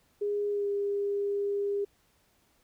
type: tone with pitch glide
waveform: sine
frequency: 410.7 to 403.6 Hz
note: G#4 to G#4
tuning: -19 to -49 cents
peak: -27 dBFS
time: 0.21-1.85 s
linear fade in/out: 10 ms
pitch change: -30 cents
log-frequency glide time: 0.5-0.67 s
effects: pink hiss -68 dBFS RMS until 2.63 s